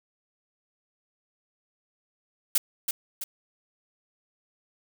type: noise with echo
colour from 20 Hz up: blue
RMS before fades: -21 dBFS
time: 2.55-2.58 s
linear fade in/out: 5 ms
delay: 330 ms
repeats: 2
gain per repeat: -6 dB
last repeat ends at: 3.24 s
effects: none